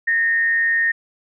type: tone with frequency modulation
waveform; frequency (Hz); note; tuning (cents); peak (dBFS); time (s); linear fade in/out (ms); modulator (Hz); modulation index
sine; 1840; A#6; -23; -15; 0.07-0.92; 10; 161; 0.27
effects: none